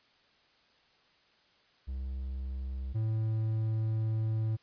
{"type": "tone pair in turn", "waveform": "triangle", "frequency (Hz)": [65.6, 110.33], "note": ["C2", "A2"], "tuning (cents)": [5, 5], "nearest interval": "major sixth", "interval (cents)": 900, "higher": "second", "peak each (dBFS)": [-32, -26], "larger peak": "second", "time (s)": [[1.87, 2.94], [2.94, 4.57]], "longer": "second", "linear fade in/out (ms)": 20, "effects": ["white hiss -66 dBFS RMS until 4.62 s", "resampled to 11025 Hz"]}